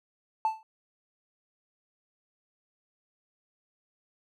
triangle tone with exponential decay, 880 Hz, A5, in tune, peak -17 dBFS, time 0.45-0.63 s, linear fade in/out 1 ms, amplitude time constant 39 ms, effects tanh soft clip ceiling -19 dBFS

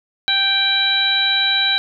harmonic tone, 784 Hz, G5, in tune, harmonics 1 / 2 / 3 / 4 / 5, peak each -28 / -21 / -24 / -25 / -16 dBFS, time 0.28-1.78 s, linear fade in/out 0 ms, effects none

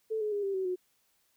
sine tone with pitch steps, 440 / 423.8 / 408.2 / 393.1 / 378.6 / 364.7 Hz, A4 / G#4 / G#4 / G4 / F#4 / F#4, 0 / +35 / -30 / +5 / +40 / -25 cents, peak -29 dBFS, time 0.1-0.76 s, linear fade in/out 20 ms, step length 110 ms, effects white hiss -72 dBFS RMS until 1.36 s

